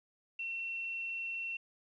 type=tone with quantisation; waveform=sine; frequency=2712 Hz; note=E7; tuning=49 cents sharp; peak=-36 dBFS; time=0.39-1.57 s; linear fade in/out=5 ms; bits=11; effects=resampled to 16000 Hz